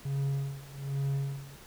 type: tone with tremolo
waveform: triangle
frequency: 138.3 Hz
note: C#3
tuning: 4 cents flat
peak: -25 dBFS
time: 0.05-1.56 s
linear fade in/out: 5 ms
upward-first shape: sine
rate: 1.2 Hz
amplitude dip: 90%
effects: pink hiss -52 dBFS RMS until 1.66 s